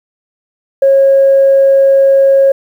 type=tone; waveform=sine; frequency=545 Hz; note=C#5; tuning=29 cents flat; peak=-3 dBFS; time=0.82-2.52 s; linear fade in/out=5 ms; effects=tanh soft clip ceiling 0 dBFS + 7-bit